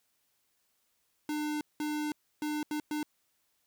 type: tone bursts at uneven times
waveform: square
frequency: 300.1 Hz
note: D4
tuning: 38 cents sharp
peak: -32 dBFS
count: 5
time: 1.29-1.61 / 1.8-2.12 / 2.42-2.63 / 2.71-2.8 / 2.91-3.03 s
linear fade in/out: 2 ms
effects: white hiss -75 dBFS RMS until 3.66 s